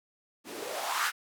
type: noise with band-pass filter sweep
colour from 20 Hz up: blue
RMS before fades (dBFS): -33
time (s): 0.44-1.12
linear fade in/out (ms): 50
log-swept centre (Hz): 250 to 1600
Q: 3.5
effects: none